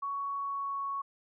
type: tone with pitch glide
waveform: sine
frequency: 1117 to 1109.9 Hz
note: C#6 to C#6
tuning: +13 to +2 cents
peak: -32 dBFS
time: 0.02-1.02 s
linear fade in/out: 10 ms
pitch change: -11 cents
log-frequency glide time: 0.39-0.82 s
effects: none